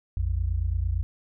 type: tone pair together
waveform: sine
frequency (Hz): 57.06 / 85.9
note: A#1 / F2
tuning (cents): -36 / -28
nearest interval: perfect fifth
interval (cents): 708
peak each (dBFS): -26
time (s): 0.17-1.03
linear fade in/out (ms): 0
effects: none